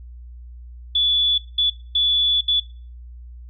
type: tone bursts at uneven times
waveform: sine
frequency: 3444 Hz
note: A7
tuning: 38 cents flat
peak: -15 dBFS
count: 4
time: 0.95-1.38 / 1.58-1.7 / 1.95-2.41 / 2.48-2.6 s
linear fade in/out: 5 ms
effects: noise-tail reverb RT60 0.4 s tail -19 dB re dry + added 60 Hz sine -36 dBFS peak until 3.49 s